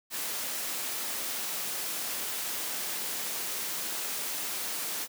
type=noise; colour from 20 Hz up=white; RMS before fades=-34 dBFS; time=0.1-5.08 s; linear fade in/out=50 ms; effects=high-pass 200 Hz 12 dB/octave